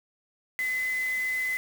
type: tone in noise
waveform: sine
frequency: 2027 Hz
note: B6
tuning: 45 cents sharp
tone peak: -26 dBFS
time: 0.59-1.57 s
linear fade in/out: 0 ms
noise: white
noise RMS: -43 dBFS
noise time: 0.59-1.57 s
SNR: +14 dB
effects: none